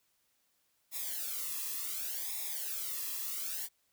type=noise with flanger; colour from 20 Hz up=blue; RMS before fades=-38 dBFS; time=0.91-3.69 s; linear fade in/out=50 ms; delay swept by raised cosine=0.66 to 1.36 ms; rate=0.68 Hz; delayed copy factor=-0.95; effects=white hiss -75 dBFS RMS until 3.92 s